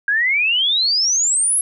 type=exponential sweep; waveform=sine; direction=up; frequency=1598 to 11175 Hz; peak=-14 dBFS; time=0.08-1.61 s; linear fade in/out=2 ms; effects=none